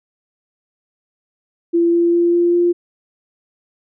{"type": "tone with pitch steps", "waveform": "sine", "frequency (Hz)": [339.8, 342, 344.1, 346.3, 348.5], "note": ["F4", "F4", "F4", "F4", "F4"], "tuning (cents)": [-47, -36, -26, -15, -4], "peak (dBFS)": -11, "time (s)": [1.73, 2.73], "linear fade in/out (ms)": 20, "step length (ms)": 200, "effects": []}